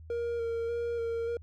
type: tone with vibrato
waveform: triangle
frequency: 466.2 Hz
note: A#4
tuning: in tune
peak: -28 dBFS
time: 0.1-1.37 s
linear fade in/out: 2 ms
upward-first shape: square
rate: 1.7 Hz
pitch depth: 16 cents each way
effects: added 80 Hz sine -46 dBFS peak until 1.42 s